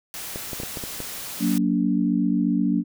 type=noise; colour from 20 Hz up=white; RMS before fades=-34 dBFS; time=0.14-1.58 s; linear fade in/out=0 ms
type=clicks; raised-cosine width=2 ms; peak=-19 dBFS; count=7; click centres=0.359 / 0.532 / 0.601 / 0.634 / 0.772 / 0.838 / 1.003 s
type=chord; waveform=sine; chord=Gb augmented; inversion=none; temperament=equal with one note detuned; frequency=185 / 233.1 / 287.8 Hz; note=Gb3 / Bb3 / D4; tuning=0 / 0 / -35 cents; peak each=-23 dBFS; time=1.39-2.84 s; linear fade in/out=50 ms
effects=none